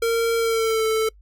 square tone with pitch glide, 459.9 to 440.7 Hz, A#4 to A4, -23 to +3 cents, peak -19 dBFS, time 0.02-1.09 s, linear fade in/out 5 ms, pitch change -74 cents, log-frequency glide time 0.37-0.85 s, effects noise-tail reverb RT60 0.1 s tail -26 dB re dry + added 50 Hz sine -47 dBFS peak until 1.21 s

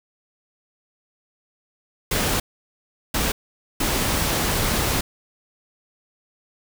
pink noise bursts at uneven times, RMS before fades -22 dBFS, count 3, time 2.11-2.4 / 3.14-3.32 / 3.8-5.01 s, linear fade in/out 5 ms, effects none

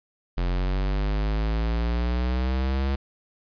square linear sweep, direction up, 43.46 to 68.6 Hz, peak -23 dBFS, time 0.37-2.96 s, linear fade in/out 10 ms, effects resampled to 11025 Hz + 10-bit

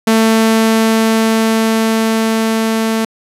sawtooth tone with level ramp, 223 Hz, A3, 23 cents sharp, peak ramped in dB -4 to -9 dBFS, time 0.07-3.05 s, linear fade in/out 5 ms, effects resampled to 32000 Hz

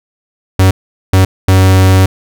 45% pulse tone bursts at uneven times, 94.4 Hz, F#2, 35 cents sharp, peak -4 dBFS, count 3, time 0.59-0.71 / 1.13-1.25 / 1.48-2.06 s, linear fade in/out 5 ms, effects none

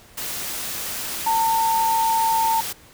sine tone in noise, 900 Hz, A5, 39 cents sharp, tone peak -17 dBFS, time 1.26-2.61 s, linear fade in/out 10 ms, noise white, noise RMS -29 dBFS, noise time 0.17-2.73 s, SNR +9 dB, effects pink hiss -49 dBFS RMS until 2.93 s

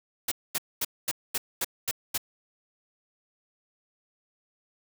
white noise bursts, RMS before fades -28 dBFS, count 8, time 0.28-2.178 s, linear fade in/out 5 ms, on 36 ms, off 230 ms, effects none

